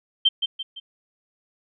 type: tone with echo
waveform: sine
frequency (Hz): 3136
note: G7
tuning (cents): 0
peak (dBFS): -13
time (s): 0.25-0.29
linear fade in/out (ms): 10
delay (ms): 170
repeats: 3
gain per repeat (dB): -7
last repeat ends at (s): 0.8
effects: none